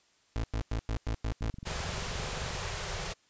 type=tone bursts; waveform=30% pulse; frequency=55.5 Hz; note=A1; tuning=16 cents sharp; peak=-27 dBFS; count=7; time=0.36-1.499 s; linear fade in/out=0 ms; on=77 ms; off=100 ms
type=click train; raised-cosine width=5 ms; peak=-30 dBFS; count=27; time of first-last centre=1.41-2.55 s; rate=22.8 Hz
type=band-stop noise; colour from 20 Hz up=pink; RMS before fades=-36 dBFS; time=1.65-3.14 s; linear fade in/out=20 ms; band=180 to 360 Hz; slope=96 dB/octave
effects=white hiss -67 dBFS RMS until 3.29 s + resampled to 16000 Hz